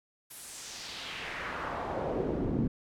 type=noise with band-pass filter sweep; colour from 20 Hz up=brown; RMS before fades=-35 dBFS; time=0.3-2.68 s; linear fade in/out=10 ms; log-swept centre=12000 to 210 Hz; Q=1.8; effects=none